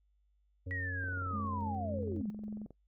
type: harmonic tone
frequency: 91.4 Hz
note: F#2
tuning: 21 cents flat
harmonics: 1 / 3 / 5 / 6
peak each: -38 / -48 / -52 / -54 dBFS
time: 0.66-2.22 s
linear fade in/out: 10 ms
type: linear sweep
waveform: sine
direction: down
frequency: 1939 to 172.8 Hz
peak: -37 dBFS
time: 0.71-2.3 s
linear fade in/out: 0 ms
type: click train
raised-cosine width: 2 ms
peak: -38 dBFS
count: 38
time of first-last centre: 1.04-2.707 s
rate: 22.2 Hz
type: tone with tremolo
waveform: sine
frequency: 211.6 Hz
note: G#3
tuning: 33 cents sharp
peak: -38 dBFS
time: 1.33-2.66 s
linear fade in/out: 5 ms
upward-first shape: square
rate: 3.6 Hz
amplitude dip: 25%
effects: noise-tail reverb RT60 0.1 s tail -22 dB re dry + added 50 Hz sine -69 dBFS peak until 2.87 s